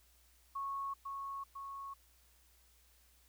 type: tone with echo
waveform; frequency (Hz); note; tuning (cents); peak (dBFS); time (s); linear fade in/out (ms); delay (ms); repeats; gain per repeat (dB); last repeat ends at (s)
sine; 1102; C#6; -11; -37; 0.55-0.94; 10; 500; 2; -3; 1.94
effects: added 60 Hz sine -68 dBFS peak until 3.28 s + white hiss -69 dBFS RMS until 3.28 s